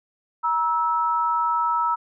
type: tone pair together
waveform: sine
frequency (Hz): 950 / 1309.9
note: A#5 / E6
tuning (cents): +33 / -11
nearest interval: tritone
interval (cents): 556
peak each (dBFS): -22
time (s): 0.43-1.96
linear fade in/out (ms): 20
effects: none